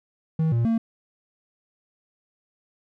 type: tone with pitch steps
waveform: triangle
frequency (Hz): 159.9 / 117.1 / 227.2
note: D#3 / A#2 / A#3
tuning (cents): +48 / +8 / -44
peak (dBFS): -17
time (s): 0.39-0.78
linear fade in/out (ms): 5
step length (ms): 130
effects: none